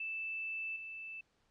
sine tone with level steps, 2641 Hz, E7, 3 cents sharp, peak -37 / -43 dBFS, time 0-1.21 s, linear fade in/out 5 ms, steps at 0.76 s, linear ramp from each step 2 ms, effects pink hiss -75 dBFS RMS until 1.5 s + low-pass 6000 Hz 12 dB/octave

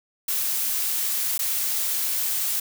blue noise with dropouts, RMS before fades -25 dBFS, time 0.28-2.6 s, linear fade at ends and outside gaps 5 ms, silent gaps 1.379-1.391 s, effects none

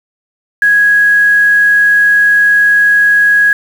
sine tone with quantisation, 1661.2 Hz, G#6, in tune, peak -5 dBFS, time 0.62-3.53 s, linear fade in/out 2 ms, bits 5, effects none

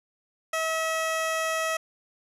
15% pulse tone, 644 Hz, E5, 41 cents flat, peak -19 dBFS, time 0.53-1.77 s, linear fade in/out 5 ms, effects low-pass 12000 Hz 12 dB/octave

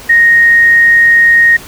sine tone, 1864.7 Hz, A#6, in tune, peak -3 dBFS, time 0.09-1.57 s, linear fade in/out 10 ms, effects pink hiss -31 dBFS RMS until 1.67 s

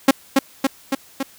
sawtooth tone with echo, 271.1 Hz, C#4, 38 cents flat, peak -4 dBFS, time 0.08-0.11 s, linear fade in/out 5 ms, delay 280 ms, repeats 4, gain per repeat -3 dB, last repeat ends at 1.23 s, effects white hiss -48 dBFS RMS until 1.38 s

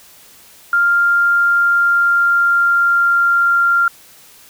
sine tone with pitch glide, 1396.9 to 1388.1 Hz, F6 to F6, 0 to -11 cents, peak -10 dBFS, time 0.73-3.88 s, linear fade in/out 2 ms, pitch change -11 cents, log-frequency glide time 1.31-3.63 s, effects white hiss -44 dBFS RMS until 4.49 s

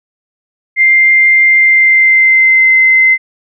sine tone with pitch glide, 2098 to 2064 Hz, C7 to C7, +4 to -24 cents, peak -4 dBFS, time 0.76-3.18 s, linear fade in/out 50 ms, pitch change -28 cents, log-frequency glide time 1.51-2.78 s, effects none

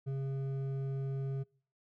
sine tone with hard clipping, 135.7 Hz, C#3, 36 cents flat, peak -35 dBFS, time 0.06-1.44 s, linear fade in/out 20 ms, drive 7 dB, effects noise-tail reverb RT60 0.5 s tail -26 dB re dry

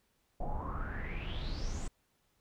brown noise with low-pass filter sweep, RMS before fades -37 dBFS, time 0.4-1.88 s, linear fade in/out 5 ms, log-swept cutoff 680 to 8000 Hz, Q 8.3, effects pink hiss -75 dBFS RMS until 2.4 s

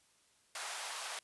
pink high-pass noise, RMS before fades -42 dBFS, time 0.55-1.19 s, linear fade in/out 2 ms, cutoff 700 Hz, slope 24 dB/octave, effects white hiss -70 dBFS RMS until 1.23 s + resampled to 24000 Hz

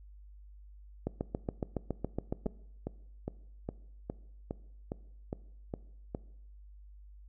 two click trains, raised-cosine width 2 ms, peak -22 / -19 dBFS, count 10 / 11, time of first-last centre 2.46-6.149 / 1.07-2.465 s, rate 2.44 / 7.17 Hz, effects noise-tail reverb RT60 0.8 s tail -20 dB re dry + added 50 Hz sine -50 dBFS peak until 7.28 s

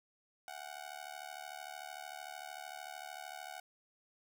sawtooth tone with amplitude modulation, 743 Hz, F#5, 7 cents sharp, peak -37 dBFS, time 0.48-3.6 s, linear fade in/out 0 ms, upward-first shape sine, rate 73.3 Hz, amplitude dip 100%, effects none

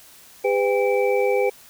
sine tone cluster, 403.4 / 504 / 803 / 2315 Hz, G4 / B4 / G5 / D7, +50 / +35 / +41 / -25 cents, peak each -21 / -20 / -27 / -29 dBFS, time 0.44-1.5 s, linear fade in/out 10 ms, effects white hiss -48 dBFS RMS until 1.69 s

